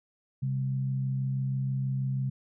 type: tone pair together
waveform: sine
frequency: 133.47 / 199.7 Hz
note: C3 / G3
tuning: +35 / +32 cents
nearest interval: perfect fifth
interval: 697 cents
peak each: -27 / -38 dBFS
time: 0.42-2.3 s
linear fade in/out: 10 ms
effects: none